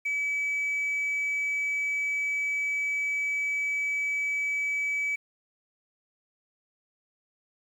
sine tone, 2290 Hz, D7, 44 cents flat, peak -24 dBFS, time 0.05-5.16 s, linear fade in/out 10 ms, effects tanh soft clip ceiling -24 dBFS + 9-bit

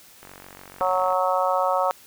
click train, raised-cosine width 0.5 ms, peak -27 dBFS, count 43, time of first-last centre 0.23-1.126 s, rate 46.9 Hz
harmonic tone, 184.6 Hz, F#3, 4 cents flat, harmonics 3 / 4 / 5 / 6 / 7, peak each -24 / -25 / -26 / -27 / -27 dBFS, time 0.81-1.91 s, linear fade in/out 0 ms
effects white hiss -50 dBFS RMS until 2.06 s

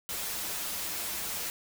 white noise with comb filter, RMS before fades -35 dBFS, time 0.09-1.5 s, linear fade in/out 0 ms, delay 7.7 ms, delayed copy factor -0.75, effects none

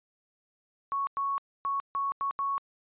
sine tone bursts at uneven times, 1108.7 Hz, C#6, in tune, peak -27 dBFS, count 6, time 0.92-1.07 / 1.17-1.38 / 1.65-1.8 / 1.95-2.12 / 2.21-2.31 / 2.39-2.58 s, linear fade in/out 0 ms, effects resampled to 8000 Hz

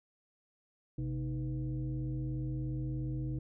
sine tone with frequency modulation, 130 Hz, C3, 11 cents flat, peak -33 dBFS, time 0.98-3.39 s, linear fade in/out 5 ms, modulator 183 Hz, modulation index 0.87, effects none

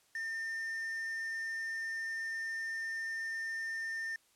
triangle tone with quantisation, 1807 Hz, A6, 46 cents sharp, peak -34 dBFS, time 0.15-4.16 s, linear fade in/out 2 ms, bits 9, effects white hiss -69 dBFS RMS until 4.35 s + low-pass 11000 Hz 12 dB/octave

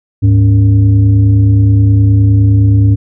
sine tone with frequency modulation, 104.3 Hz, G#2, 8 cents sharp, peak -4 dBFS, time 0.22-2.96 s, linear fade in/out 20 ms, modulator 179 Hz, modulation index 0.54, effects none

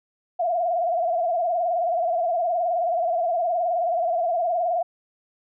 sine tone with vibrato, 689 Hz, F5, 24 cents flat, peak -20 dBFS, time 0.39-4.83 s, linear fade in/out 10 ms, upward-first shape sine, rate 19 Hz, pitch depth 92 cents each way, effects none

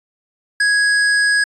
square tone, 1661.2 Hz, G#6, in tune, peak -13 dBFS, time 0.6-1.44 s, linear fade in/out 5 ms, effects resampled to 24000 Hz

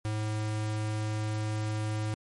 square tone, 107.5 Hz, A2, 40 cents flat, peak -30 dBFS, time 0.05-2.14 s, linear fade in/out 0 ms, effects MP3 48 kbps

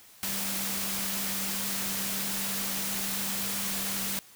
sine tone in noise, 196 Hz, G3, in tune, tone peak -39 dBFS, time 0.23-4.19 s, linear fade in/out 0 ms, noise white, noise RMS -32 dBFS, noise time 0.23-4.19 s, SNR -10 dB, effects white hiss -54 dBFS RMS until 4.35 s

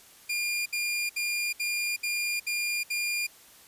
sawtooth tone bursts, 2410 Hz, D7, 44 cents sharp, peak -24 dBFS, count 7, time 0.29-3.27 s, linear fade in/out 10 ms, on 370 ms, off 65 ms, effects white hiss -54 dBFS RMS until 3.67 s + resampled to 32000 Hz

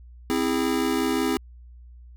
square chord, C augmented, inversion none, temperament just, 261.6 / 327 / 408.8 Hz, C4 / E4 / G#4, 0 / -14 / -27 cents, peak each -26 / -27 / -28 dBFS, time 0.3-1.37 s, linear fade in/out 0 ms, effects added 60 Hz sine -43 dBFS peak until 2.16 s

